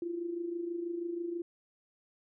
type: tone with amplitude modulation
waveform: sine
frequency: 343.2 Hz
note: F4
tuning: 30 cents flat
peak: -31 dBFS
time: 0.02-1.42 s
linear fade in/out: 2 ms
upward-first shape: sine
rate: 26.2 Hz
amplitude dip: 60%
effects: none